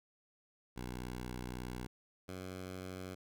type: tone pair in turn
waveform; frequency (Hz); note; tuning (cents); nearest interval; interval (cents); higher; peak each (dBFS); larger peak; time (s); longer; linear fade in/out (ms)
10% pulse; 61.74 / 92.68; B1 / F#2; 0 / +3; perfect fifth; 703; second; -33 / -35; first; 0.76-1.87 / 2.28-3.15; first; 10
effects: none